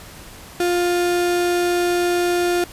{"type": "tone", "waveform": "35% pulse", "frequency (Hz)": 351.8, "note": "F4", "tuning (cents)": 13, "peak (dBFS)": -15, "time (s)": [0.6, 2.64], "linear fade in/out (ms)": 2, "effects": ["pink hiss -40 dBFS RMS until 2.72 s", "resampled to 32000 Hz"]}